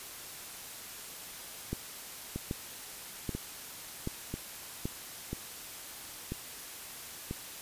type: two click trains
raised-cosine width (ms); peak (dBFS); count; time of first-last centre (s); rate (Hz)
3; -20 / -22; 5 / 6; 1.73-4.855 / 2.36-7.31; 1.28 / 1.01
effects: white hiss -45 dBFS RMS until 7.61 s + resampled to 32000 Hz